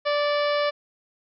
harmonic tone with a mistuned harmonic, 585 Hz, D5, 7 cents flat, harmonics 1 / 2 / 3 / 4 / 5 / 6 / 7 / 8 / 9, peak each -22 / -28 / -32 / -34 / -36 / -38 / -39 / -40 / -41 dBFS, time 0.05-0.71 s, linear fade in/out 20 ms, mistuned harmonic 4, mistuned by -19 cents, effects none

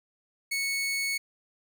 sawtooth tone, 2210 Hz, C#7, 6 cents flat, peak -24 dBFS, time 0.51-1.18 s, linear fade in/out 10 ms, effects none

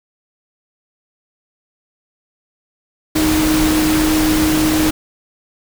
sine tone in noise, 311.1 Hz, D#4, in tune, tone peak -13 dBFS, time 3.15-4.91 s, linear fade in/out 10 ms, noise pink, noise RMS -19 dBFS, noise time 3.15-4.91 s, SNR +3 dB, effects none

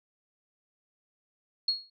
sine tone with exponential decay, 4309 Hz, C#8, 50 cents flat, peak -21 dBFS, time 1.68-1.9 s, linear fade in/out 5 ms, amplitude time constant 46 ms, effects none

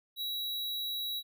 square tone, 3883 Hz, B7, 30 cents flat, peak -34 dBFS, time 0.16-1.23 s, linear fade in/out 50 ms, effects none

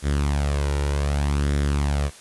sawtooth tone with flanger, 71.6 Hz, D2, 43 cents flat, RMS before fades -22 dBFS, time 0.02-2.11 s, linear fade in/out 50 ms, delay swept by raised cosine 0.55 to 2.15 ms, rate 0.65 Hz, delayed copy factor +0.55, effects white hiss -45 dBFS RMS until 2.2 s + resampled to 24000 Hz

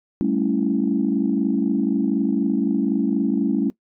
sine chord, A dominant seventh, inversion third, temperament equal, 196 / 220 / 277.2 / 329.6 Hz, G3 / A3 / C#4 / E4, 0 / 0 / 0 / 0 cents, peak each -24 / -22 / -21 / -25 dBFS, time 0.21-3.7 s, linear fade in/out 0 ms, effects noise-tail reverb RT60 0.1 s tail -20 dB re dry + tanh soft clip ceiling -8 dBFS

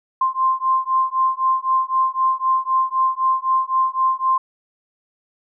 sine beating tone pair, 1046.5 / 1050.4 Hz, C6 / C6, 0 / +6 cents, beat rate 3.9 Hz, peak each -19 dBFS, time 0.21-4.38 s, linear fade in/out 5 ms, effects none

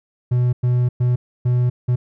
triangle tone bursts at uneven times, 123.47 Hz, B2, in tune, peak -12 dBFS, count 5, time 0.31-0.53 / 0.63-0.89 / 1-1.16 / 1.45-1.7 / 1.88-1.96 s, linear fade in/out 10 ms, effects none

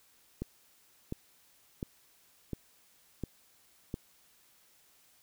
click train, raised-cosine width 3 ms, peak -22 dBFS, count 6, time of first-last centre 0.42-3.941 s, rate 1.42 Hz, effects white hiss -65 dBFS RMS until 5.22 s

